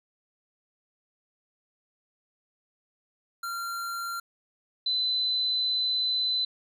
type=tone pair in turn; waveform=square / sine; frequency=1379 / 4022 Hz; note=F6 / B7; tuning=-22 / +31 cents; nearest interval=octave + perfect fifth; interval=1853 cents; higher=second; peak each=-32 / -24 dBFS; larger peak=second; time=3.43-4.2 / 4.86-6.45 s; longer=second; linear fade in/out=5 ms; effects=none